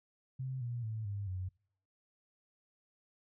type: tone with pitch steps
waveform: sine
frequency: 130.81 / 119.95 / 110 / 100.87 / 92.5 Hz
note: C3 / A#2 / A2 / G2 / F#2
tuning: 0 / +50 / 0 / +50 / 0 cents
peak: -36 dBFS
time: 0.39-1.49 s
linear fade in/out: 10 ms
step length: 220 ms
effects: noise-tail reverb RT60 0.6 s tail -25 dB re dry